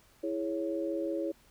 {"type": "chord", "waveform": "sine", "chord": "C# minor", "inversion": "first", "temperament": "equal", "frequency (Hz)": [329.6, 415.3, 554.4], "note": ["E4", "G#4", "C#5"], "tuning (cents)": [0, 0, 0], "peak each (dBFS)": [-33, -38, -35], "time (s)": [0.23, 1.32], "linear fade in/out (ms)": 10, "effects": ["pink hiss -63 dBFS RMS until 1.5 s"]}